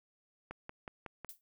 click train, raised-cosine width 0.5 ms, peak -28 dBFS, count 5, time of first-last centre 0.51-1.247 s, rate 5.43 Hz
violet noise with exponential decay, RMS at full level -43 dBFS, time 1.29-1.41 s, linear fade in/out 0 ms, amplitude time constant 24 ms
effects none

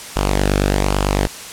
sawtooth tone with flanger, 49 Hz, G1, in tune, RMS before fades -17 dBFS, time 0.16-1.27 s, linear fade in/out 0 ms, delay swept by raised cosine 0.49 to 1.02 ms, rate 1.2 Hz, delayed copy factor -0.55, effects white hiss -32 dBFS RMS until 1.52 s + low-pass 10000 Hz 12 dB/octave

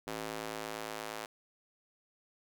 square tone with high-pass filter sweep, 54.3 Hz, A1, 22 cents flat, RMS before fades -41 dBFS, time 0.07-1.26 s, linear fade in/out 5 ms, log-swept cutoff 330 to 580 Hz, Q 0.77, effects none

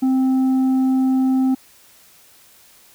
triangle tone with tanh clipping, 261.6 Hz, C4, in tune, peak -15 dBFS, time 0.02-1.55 s, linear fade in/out 10 ms, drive 9 dB, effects white hiss -50 dBFS RMS until 2.94 s

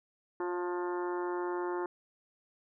harmonic tone with a mistuned harmonic, 177.1 Hz, F3, 24 cents sharp, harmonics 2 / 3 / 4 / 5 / 6 / 7 / 8 / 9 / 10, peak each -33 / -47 / -47 / -40 / -43 / -50 / -47 / -56 / -52 dBFS, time 0.4-1.86 s, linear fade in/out 2 ms, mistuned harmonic 3, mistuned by +28 cents, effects none

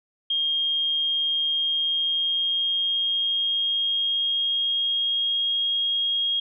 sine tone with pitch glide, 3229 to 3265 Hz, G#7 to G#7, -49 to -30 cents, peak -21 dBFS, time 0.3-6.4 s, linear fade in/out 5 ms, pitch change +19 cents, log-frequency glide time 1.51-5.7 s, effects none

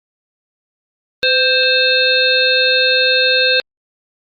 harmonic tone with a mistuned harmonic, 526 Hz, C5, 9 cents sharp, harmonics 1 / 3 / 5 / 7 / 8, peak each -17 / -17 / -17 / -17 / -17 dBFS, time 1.23-3.6 s, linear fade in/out 0 ms, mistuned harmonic 1, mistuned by -51 cents, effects Opus 32 kbps

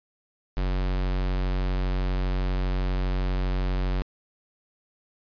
square tone, 46.25 Hz, F#1, in tune, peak -24 dBFS, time 0.57-4.02 s, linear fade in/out 0 ms, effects resampled to 11025 Hz

